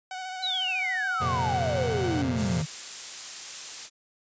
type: tone with vibrato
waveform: sawtooth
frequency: 746 Hz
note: F#5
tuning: 14 cents sharp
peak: -30 dBFS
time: 0.11-2.22 s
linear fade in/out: 2 ms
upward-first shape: square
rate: 14 Hz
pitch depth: 19 cents each way
type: exponential sweep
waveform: sine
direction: down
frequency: 4096 to 146.83 Hz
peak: -26 dBFS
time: 0.42-2.66 s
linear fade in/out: 20 ms
type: chord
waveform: sawtooth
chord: F suspended fourth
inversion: none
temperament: just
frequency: 87.31 / 116.41 / 130.96 Hz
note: F2 / Bb2 / C3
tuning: 0 / -2 / +2 cents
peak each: -28 dBFS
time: 1.2-2.63 s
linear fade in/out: 20 ms
type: noise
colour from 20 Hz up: blue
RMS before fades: -33 dBFS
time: 2.35-3.9 s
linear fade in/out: 50 ms
effects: resampled to 16000 Hz